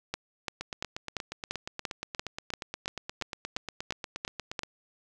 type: two click trains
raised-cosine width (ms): 0.2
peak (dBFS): -18 / -14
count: 35 / 14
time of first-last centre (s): 0.61-4.634 / 0.14-4.592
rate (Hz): 8.45 / 2.92
effects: none